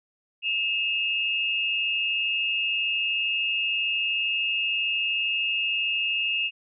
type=tone pair together; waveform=sine; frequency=2604 / 2817 Hz; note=E7 / F7; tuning=-22 / +14 cents; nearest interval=minor second; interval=136 cents; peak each=-26 dBFS; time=0.42-6.51 s; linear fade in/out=50 ms; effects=none